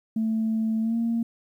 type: tone with pitch glide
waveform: sine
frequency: 221.7 to 231 Hz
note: A3 to A#3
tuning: +13 to -16 cents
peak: -21 dBFS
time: 0.16-1.23 s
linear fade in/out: 5 ms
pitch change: +71 cents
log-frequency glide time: 0.81-0.96 s
effects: tanh soft clip ceiling -18 dBFS + 10-bit